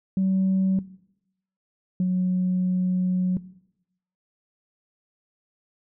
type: tone pair in turn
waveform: sine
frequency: 190 / 183.03 Hz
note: F#3 / F#3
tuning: +46 / -19 cents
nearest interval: minor second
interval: 65 cents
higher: first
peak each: -18 dBFS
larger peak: neither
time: 0.17-0.79 / 2-3.37 s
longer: second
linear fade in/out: 2 ms
effects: noise-tail reverb RT60 0.8 s tail -18 dB re dry + tanh soft clip ceiling -16 dBFS